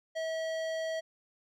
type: tone with hard clipping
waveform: sine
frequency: 645 Hz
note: E5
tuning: 38 cents flat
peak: -34 dBFS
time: 0.15-1.01 s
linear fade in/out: 20 ms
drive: 15 dB
effects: none